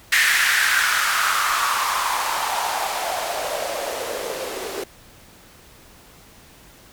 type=noise with band-pass filter sweep; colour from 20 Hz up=blue; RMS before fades=-22 dBFS; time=0.12-4.84 s; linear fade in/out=5 ms; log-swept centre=1900 to 400 Hz; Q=4.2; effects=pink hiss -48 dBFS RMS until 6.92 s